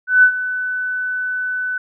sine tone with ADSR envelope, 1500 Hz, F#6, 23 cents sharp, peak -5 dBFS, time 0.07-1.78 s, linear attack 160 ms, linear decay 80 ms, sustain -14 dB, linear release 4 ms, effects none

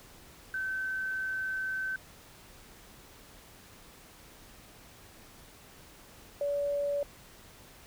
sine tone pair in turn, 1536 / 572.4 Hz, G6 / D5, -36 / -45 cents, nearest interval octave + perfect fourth, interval 1709 cents, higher first, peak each -31 / -28 dBFS, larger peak second, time 0.54-1.96 / 6.41-7.03 s, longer first, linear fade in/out 2 ms, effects pink hiss -54 dBFS RMS until 7.86 s

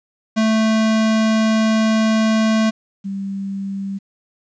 square / sine tone pair in turn, 220 / 196 Hz, A3 / G3, 0 / 0 cents, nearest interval major second, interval 200 cents, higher first, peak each -14 / -22 dBFS, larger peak first, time 0.36-2.71 / 3.04-3.99 s, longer first, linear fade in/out 20 ms, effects resampled to 16000 Hz + 9-bit

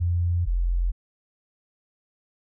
sine tone pair in turn, 87 / 43.62 Hz, F2 / F1, -6 / -1 cents, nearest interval octave, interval 1195 cents, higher first, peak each -20 dBFS, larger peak neither, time 0-0.46 / 0.46-0.92 s, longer neither, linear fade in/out 20 ms, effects none

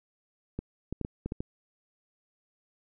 clicks, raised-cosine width 3 ms, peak -20 dBFS, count 7, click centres 0.59 / 0.926 / 1.013 / 1.049 / 1.26 / 1.321 / 1.405 s, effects none

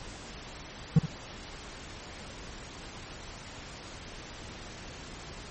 triangle tone with echo, 157.2 Hz, D#3, 18 cents sharp, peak -13 dBFS, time 0.96-0.99 s, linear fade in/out 5 ms, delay 71 ms, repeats 1, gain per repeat -13 dB, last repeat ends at 1.061 s, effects pink hiss -44 dBFS RMS until 5.5 s + MP3 32 kbps

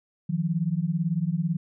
sine beating tone pair, 158.6 / 176.6 Hz, D#3 / F3, +33 / +20 cents, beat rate 18 Hz, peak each -26 dBFS, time 0.29-1.57 s, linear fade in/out 10 ms, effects none

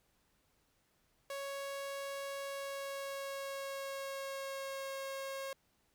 sawtooth tone with pitch glide, 554.4 to 542.4 Hz, C#5 to C#5, 0 to -38 cents, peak -36 dBFS, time 1.3-5.53 s, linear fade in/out 2 ms, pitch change -38 cents, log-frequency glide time 2.44-4.92 s, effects pink hiss -75 dBFS RMS until 5.94 s

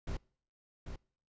brown noise with echo, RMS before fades -37 dBFS, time 0.07-0.17 s, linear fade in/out 5 ms, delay 790 ms, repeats 1, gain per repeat -6 dB, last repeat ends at 0.96 s, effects noise-tail reverb RT60 0.5 s tail -25 dB re dry + resampled to 16000 Hz

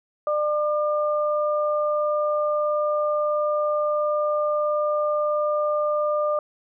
sine tone pair together, 598.5 / 1200 Hz, D5 / D6, +33 / +37 cents, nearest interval octave, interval 1204 cents, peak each -21 / -26 dBFS, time 0.27-6.39 s, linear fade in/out 2 ms, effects none

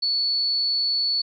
sine tone, 4435 Hz, C#8, in tune, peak -20 dBFS, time 0.02-1.22 s, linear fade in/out 10 ms, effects none

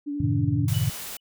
sine tone with vibrato, 288.6 Hz, D4, 30 cents flat, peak -27 dBFS, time 0.06-0.67 s, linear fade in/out 20 ms, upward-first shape sine, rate 12 Hz, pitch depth 25 cents each way
sine chord, F# diminished seventh, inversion none, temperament equal, 92.5 / 110 / 130.81 / 155.56 Hz, F#2 / A2 / C3 / Eb3, 0 / 0 / 0 / 0 cents, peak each -29 / -25 / -26 / -28 dBFS, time 0.2-0.9 s, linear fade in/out 5 ms
white noise, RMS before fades -36 dBFS, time 0.68-1.17 s, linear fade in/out 2 ms
sine tone with exponential decay, 2960 Hz, F#7, in tune, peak -34 dBFS, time 0.74-1.2 s, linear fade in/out 1 ms, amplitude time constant 99 ms
effects none

